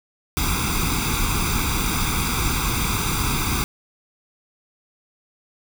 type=noise with comb filter; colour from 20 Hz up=pink; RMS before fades=-22 dBFS; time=0.37-3.64 s; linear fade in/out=0 ms; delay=0.83 ms; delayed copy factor=+0.95; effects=none